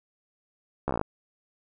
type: slowing click train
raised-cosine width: 1 ms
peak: -13 dBFS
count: 9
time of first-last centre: 0.88-1.014 s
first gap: 14 ms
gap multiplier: 1.05
effects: none